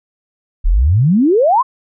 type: exponential sweep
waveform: sine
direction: up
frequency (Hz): 33.8 to 1106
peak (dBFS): -8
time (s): 0.64-1.63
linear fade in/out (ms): 20
effects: none